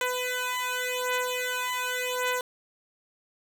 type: beating tone pair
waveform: 10% pulse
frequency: 500 / 500.88 Hz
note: B4 / B4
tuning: +21 / +24 cents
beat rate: 0.88 Hz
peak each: -22 dBFS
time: 0.01-2.41 s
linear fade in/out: 2 ms
effects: none